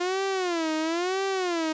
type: tone with vibrato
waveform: sawtooth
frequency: 349.2 Hz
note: F4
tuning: in tune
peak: -21 dBFS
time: 0-1.73 s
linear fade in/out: 10 ms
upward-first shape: sine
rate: 1 Hz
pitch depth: 190 cents each way
effects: resampled to 16000 Hz + 9-bit